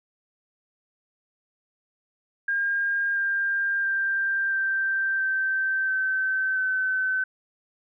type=tone with pitch steps; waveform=sine; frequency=1612 / 1597.2 / 1582.5 / 1567.9 / 1553.5 / 1539.2 / 1525 Hz; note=G6 / G6 / G6 / G6 / G6 / G6 / G6; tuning=+48 / +32 / +16 / 0 / -16 / -32 / -48 cents; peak=-22 dBFS; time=2.48-7.24 s; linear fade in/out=5 ms; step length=680 ms; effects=none